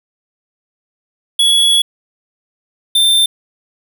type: tone pair in turn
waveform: square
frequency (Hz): 3373 / 3577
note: G#7 / A7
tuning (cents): +26 / +28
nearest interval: minor second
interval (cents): 102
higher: second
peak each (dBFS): -9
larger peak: neither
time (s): 1.39-1.82 / 2.95-3.26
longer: first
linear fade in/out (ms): 5
effects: none

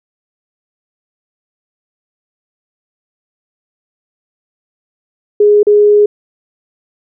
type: tone with dropouts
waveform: sine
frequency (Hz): 415.3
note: G#4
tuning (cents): 0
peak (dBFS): -4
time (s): 5.4-6.06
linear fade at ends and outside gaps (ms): 5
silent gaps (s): 5.631-5.668
effects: none

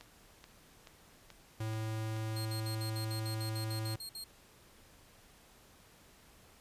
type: click train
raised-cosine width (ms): 0.2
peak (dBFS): -33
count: 6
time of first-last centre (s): 0.01-2.165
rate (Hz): 2.32
type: tone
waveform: square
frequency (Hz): 110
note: A2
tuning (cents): 0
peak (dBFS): -36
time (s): 1.6-3.96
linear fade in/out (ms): 5
type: tone bursts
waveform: sawtooth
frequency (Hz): 4230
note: C8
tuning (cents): +18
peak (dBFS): -39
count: 13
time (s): 2.36-4.241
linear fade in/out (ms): 5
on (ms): 93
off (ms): 56
effects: pink hiss -61 dBFS RMS until 6.6 s + resampled to 32000 Hz

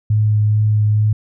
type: tone with vibrato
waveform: sine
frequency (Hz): 106.4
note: G#2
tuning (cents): +42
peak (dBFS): -11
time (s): 0.1-1.13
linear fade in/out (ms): 5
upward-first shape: triangle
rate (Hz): 2.3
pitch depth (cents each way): 13
effects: none

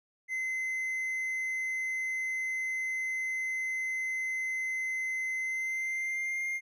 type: tone with pitch glide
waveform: triangle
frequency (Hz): 2055 to 2114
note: C7 to C7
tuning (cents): -32 to +17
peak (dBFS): -29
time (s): 0.28-6.61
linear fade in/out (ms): 50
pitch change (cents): +49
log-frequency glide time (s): 5.38-6.45
effects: none

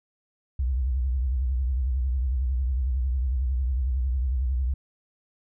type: tone with vibrato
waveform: sine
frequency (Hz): 64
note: C2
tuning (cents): -38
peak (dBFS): -22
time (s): 0.59-4.74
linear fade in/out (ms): 5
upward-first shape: triangle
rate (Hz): 11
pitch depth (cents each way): 170
effects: none

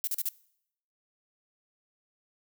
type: noise bursts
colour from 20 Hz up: violet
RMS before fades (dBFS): -30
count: 4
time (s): 0.04-0.288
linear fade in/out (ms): 0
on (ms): 32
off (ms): 40
effects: noise-tail reverb RT60 0.7 s tail -22 dB re dry

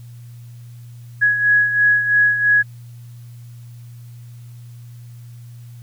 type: beating tone pair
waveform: sine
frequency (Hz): 1671 / 1674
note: G#6 / G#6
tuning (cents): +10 / +13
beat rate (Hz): 3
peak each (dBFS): -13 / -20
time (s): 1.21-2.63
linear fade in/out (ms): 20
effects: added 119 Hz sine -35 dBFS peak until 5.82 s + white hiss -55 dBFS RMS until 5.82 s

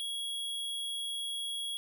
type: tone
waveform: square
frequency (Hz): 3322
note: G#7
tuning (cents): 0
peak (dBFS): -35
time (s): 0-1.77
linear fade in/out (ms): 0
effects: none

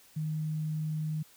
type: tone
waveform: sine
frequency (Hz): 155.1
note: D#3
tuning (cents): -5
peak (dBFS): -30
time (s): 0.16-1.23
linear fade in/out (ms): 10
effects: white hiss -59 dBFS RMS until 1.36 s

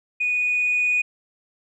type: tone with level ramp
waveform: sine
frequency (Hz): 2471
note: D#7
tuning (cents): -13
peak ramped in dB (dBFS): -19 to -16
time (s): 0.2-1.02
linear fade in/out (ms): 10
effects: tanh soft clip ceiling -14 dBFS

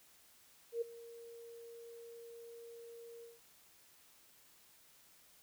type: tone with ADSR envelope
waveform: sine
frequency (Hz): 466.2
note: A#4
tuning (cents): 0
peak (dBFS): -32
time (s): 0.72-3.4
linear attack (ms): 95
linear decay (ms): 11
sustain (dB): -18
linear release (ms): 170
effects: white hiss -65 dBFS RMS until 5.42 s

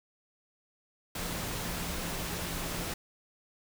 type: tone in noise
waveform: sine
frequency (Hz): 172.2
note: F3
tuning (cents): -24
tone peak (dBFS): -44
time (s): 1.15-2.94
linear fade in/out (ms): 5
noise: pink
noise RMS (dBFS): -36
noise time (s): 1.15-2.94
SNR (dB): -11
effects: none

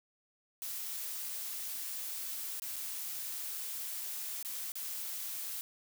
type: noise with dropouts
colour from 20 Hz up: blue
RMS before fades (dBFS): -40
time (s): 0.62-5.61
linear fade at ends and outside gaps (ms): 0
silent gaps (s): 2.598-2.62 / 2.76-2.764 / 4.427-4.449 / 4.719-4.755
effects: none

